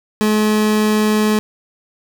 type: tone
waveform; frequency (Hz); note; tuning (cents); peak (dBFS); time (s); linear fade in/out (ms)
30% pulse; 213.5; G#3; +48; -10; 0.21-1.39; 0
effects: 7-bit